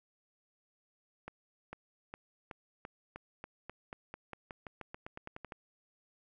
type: accelerating click train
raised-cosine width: 0.5 ms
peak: -28 dBFS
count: 21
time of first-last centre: 1.28-5.522 s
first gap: 450 ms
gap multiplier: 0.91
effects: none